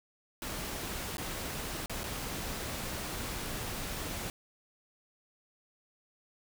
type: noise with dropouts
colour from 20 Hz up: pink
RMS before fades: -38 dBFS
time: 0.42-4.3 s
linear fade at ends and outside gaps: 1 ms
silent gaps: 1.17-1.181 / 1.86-1.896 / 2.034-2.04 s
effects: none